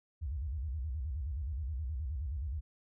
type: tone with vibrato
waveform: sine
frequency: 70.1 Hz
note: C#2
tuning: 20 cents sharp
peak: -34 dBFS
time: 0.21-2.61 s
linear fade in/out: 20 ms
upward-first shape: square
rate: 9.5 Hz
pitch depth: 220 cents each way
effects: none